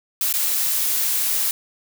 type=noise with dropouts; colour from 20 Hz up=blue; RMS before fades=-21 dBFS; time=0.21-1.51 s; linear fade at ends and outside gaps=1 ms; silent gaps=0.326-0.339 s; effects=none